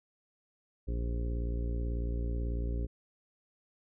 harmonic tone, 58.2 Hz, A#1, 2 cents flat, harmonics 1 / 2 / 3 / 4 / 5 / 6 / 7 / 8 / 9, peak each -31 / -41 / -46 / -48 / -45 / -53 / -46 / -59 / -51 dBFS, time 0.87-2.87 s, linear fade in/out 20 ms, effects none

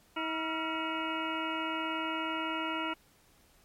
harmonic tone with a mistuned harmonic, 320 Hz, D#4, 49 cents sharp, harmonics 1 / 2 / 3 / 4 / 6 / 7 / 8 / 9, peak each -37 / -42 / -38 / -37 / -46 / -43 / -44 / -41 dBFS, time 0.16-2.94 s, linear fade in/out 10 ms, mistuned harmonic 4, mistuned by +120 cents, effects pink hiss -64 dBFS RMS until 3.64 s + MP3 64 kbps

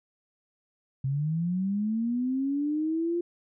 sine linear sweep, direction up, 130.81 to 349.2 Hz, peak -25 dBFS, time 1.04-3.21 s, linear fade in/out 5 ms, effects none

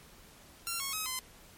5% pulse tone with pitch steps, 1370 / 1096 / 1272 / 1030 Hz, F6 / C#6 / D#6 / C6, -34 / -20 / +38 / -28 cents, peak -22 dBFS, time 0.67-1.19 s, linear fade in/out 0 ms, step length 130 ms, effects pink hiss -56 dBFS RMS until 1.57 s + MP3 64 kbps

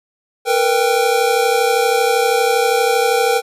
square tone cluster, 458.1 / 490.7 / 788 Hz, A#4 / B4 / G5, -30 / -11 / +9 cents, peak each -18 dBFS, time 0.45-3.42 s, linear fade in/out 50 ms, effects resampled to 32000 Hz

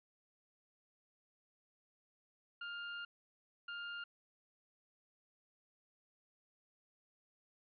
30% pulse tone bursts at uneven times, 1406 Hz, F6, 11 cents sharp, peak -40 dBFS, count 2, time 2.61-3.05 / 3.68-4.04 s, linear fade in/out 5 ms, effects resampled to 11025 Hz

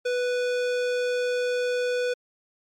sine tone with hard clipping, 493.9 Hz, B4, in tune, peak -25 dBFS, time 0.05-2.14 s, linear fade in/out 10 ms, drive 18 dB, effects MP3 96 kbps

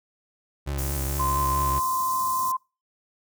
30% pulse tone with vibrato, 68.9 Hz, C#2, 10 cents flat, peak -24 dBFS, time 0.66-1.8 s, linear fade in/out 20 ms, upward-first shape triangle, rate 4.5 Hz, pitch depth 60 cents each way
white band-stop noise, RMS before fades -34 dBFS, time 0.78-2.52 s, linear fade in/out 5 ms, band 320 to 5500 Hz, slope 24 dB/octave
sine tone, 1037 Hz, C6, 16 cents flat, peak -23 dBFS, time 1.19-2.57 s, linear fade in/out 10 ms
effects noise-tail reverb RT60 0.3 s tail -24 dB re dry

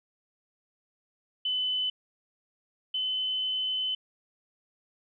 sine tone pair in turn, 3017 / 3036 Hz, F#7 / F#7, +33 / +44 cents, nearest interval unison, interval 11 cents, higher second, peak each -26 / -27 dBFS, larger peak first, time 1.45-1.9 / 2.94-3.95 s, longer second, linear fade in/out 5 ms, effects none

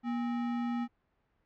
sine tone with sample-and-hold, 239.5 Hz, A#3, 47 cents sharp, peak -30 dBFS, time 0.03-0.88 s, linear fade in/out 50 ms, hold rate 1050 Hz, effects pink hiss -75 dBFS RMS until 1.45 s + low-pass 2000 Hz 12 dB/octave

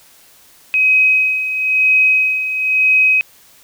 sine tone with tremolo, 2531 Hz, D#7, 29 cents sharp, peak -8 dBFS, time 0.74-3.21 s, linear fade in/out 0 ms, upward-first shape sine, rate 1 Hz, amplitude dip 65%, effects white hiss -47 dBFS RMS until 3.63 s

